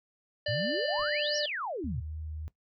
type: harmonic tone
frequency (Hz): 593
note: D5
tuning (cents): +17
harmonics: 1 / 3 / 5 / 7 / 8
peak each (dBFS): -31 / -36 / -38 / -39 / -40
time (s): 0.46-1.46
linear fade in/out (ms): 5
type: exponential two-way sweep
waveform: sine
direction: up then down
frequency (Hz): 98 to 5860 to 98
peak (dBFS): -32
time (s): 0.48-2.01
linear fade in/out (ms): 10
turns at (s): 1.37
type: noise with exponential decay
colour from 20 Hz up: brown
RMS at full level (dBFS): -46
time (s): 0.99-1.24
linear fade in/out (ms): 1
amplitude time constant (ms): 53
type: tone with vibrato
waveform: sine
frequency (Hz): 77.78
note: D#2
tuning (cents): 0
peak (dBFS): -36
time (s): 1.84-2.48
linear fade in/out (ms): 0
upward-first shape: sine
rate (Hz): 3.5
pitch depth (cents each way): 11
effects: noise-tail reverb RT60 0.1 s tail -17 dB re dry

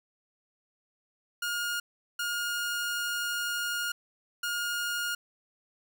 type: tone bursts at uneven times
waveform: sawtooth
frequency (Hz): 1424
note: F6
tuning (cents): +33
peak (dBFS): -26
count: 3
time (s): 1.42-1.8 / 2.19-3.92 / 4.43-5.15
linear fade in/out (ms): 5
effects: none

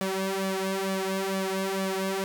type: tone with flanger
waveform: sawtooth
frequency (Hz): 192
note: G3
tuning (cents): -36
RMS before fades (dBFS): -29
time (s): 0.01-2.24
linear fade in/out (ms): 0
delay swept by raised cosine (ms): 1.7 to 3.4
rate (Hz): 2.2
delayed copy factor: +1
effects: none

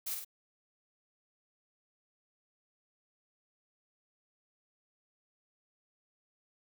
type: noise with echo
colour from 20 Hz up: blue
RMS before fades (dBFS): -37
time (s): 0.06-0.15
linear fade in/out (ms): 10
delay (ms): 49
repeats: 2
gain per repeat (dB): -4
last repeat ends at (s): 0.248
effects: none

